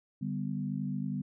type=chord; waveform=sine; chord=G major; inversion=second; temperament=equal with one note detuned; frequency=146.83 / 196 / 248.8 Hz; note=D3 / G3 / B3; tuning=0 / 0 / +13 cents; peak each=-36 / -35 / -37 dBFS; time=0.21-1.22 s; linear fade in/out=10 ms; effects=none